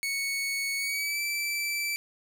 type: tone with pitch glide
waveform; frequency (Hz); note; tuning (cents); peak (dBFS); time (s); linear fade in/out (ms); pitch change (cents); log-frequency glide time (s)
sawtooth; 2217 to 2327; C#7 to D7; 0 to -17; -25; 0.03-1.96; 0; +83; 0.78-1.2
effects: none